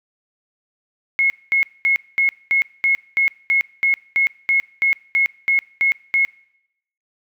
sine tone bursts, 2172 Hz, C#7, 36 cents flat, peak -13 dBFS, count 16, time 1.19-6.25 s, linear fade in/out 0 ms, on 110 ms, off 220 ms, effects noise-tail reverb RT60 0.8 s tail -22 dB re dry

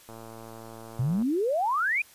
click train, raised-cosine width 1 ms, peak -30 dBFS, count 129, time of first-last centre 0.09-1.223 s, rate 113 Hz
sine exponential sweep, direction up, 116.5 to 2517 Hz, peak -23 dBFS, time 0.99-2.02 s, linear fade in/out 5 ms
effects white hiss -54 dBFS RMS until 2.14 s + resampled to 32000 Hz

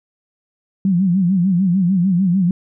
sine tone with vibrato, 183.6 Hz, F#3, 13 cents flat, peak -12 dBFS, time 0.85-2.51 s, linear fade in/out 2 ms, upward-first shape sine, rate 6.7 Hz, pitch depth 130 cents each way, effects none

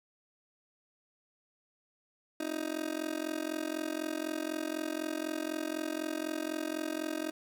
30% pulse tone with amplitude modulation, 313.3 Hz, D#4, 12 cents sharp, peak -27 dBFS, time 2.4-7.31 s, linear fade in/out 5 ms, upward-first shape sine, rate 44 Hz, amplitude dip 95%, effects none

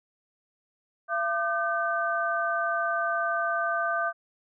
sine tone cluster, 678 / 1200 / 1537 Hz, E5 / D6 / G6, +49 / +37 / -35 cents, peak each -29 dBFS, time 1.08-4.13 s, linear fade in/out 50 ms, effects none

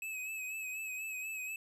square tone with vibrato, 2566 Hz, E7, 47 cents flat, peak -39 dBFS, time 0.02-1.56 s, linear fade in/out 2 ms, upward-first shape sine, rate 4.1 Hz, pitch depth 44 cents each way, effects 13-bit

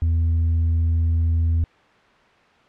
sine tone with tanh clipping, 82.41 Hz, E2, in tune, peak -17 dBFS, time 0.02-1.64 s, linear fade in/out 0 ms, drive 2 dB, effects white hiss -53 dBFS RMS until 2.68 s + low-pass 2000 Hz 12 dB/octave

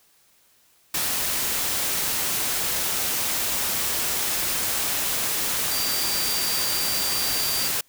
sine tone in noise, 4699 Hz, D8, in tune, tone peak -28 dBFS, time 5.71-7.68 s, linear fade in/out 5 ms, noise white, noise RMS -25 dBFS, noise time 0.94-7.81 s, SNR -6 dB, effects white hiss -60 dBFS RMS until 7.88 s

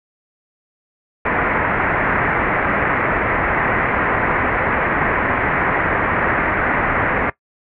white low-pass noise, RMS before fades -18 dBFS, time 1.25-7.3 s, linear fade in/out 5 ms, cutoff 2100 Hz, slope 48 dB/octave, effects noise-tail reverb RT60 0.1 s tail -19 dB re dry

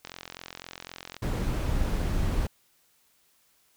click train, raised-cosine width 0.2 ms, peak -21 dBFS, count 50, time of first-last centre 0.05-1.166 s, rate 43.9 Hz
brown noise, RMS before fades -27 dBFS, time 1.22-2.47 s, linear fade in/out 5 ms
effects white hiss -66 dBFS RMS until 3.76 s

